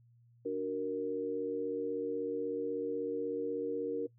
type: chord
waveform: sine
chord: D augmented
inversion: none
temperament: equal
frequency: 293.7 / 370 / 466.2 Hz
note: D4 / F#4 / A#4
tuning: 0 / 0 / 0 cents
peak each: -39 / -40 / -34 dBFS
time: 0.45-4.07 s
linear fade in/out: 10 ms
effects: noise-tail reverb RT60 0.1 s tail -21 dB re dry + added 118 Hz sine -61 dBFS peak until 4.18 s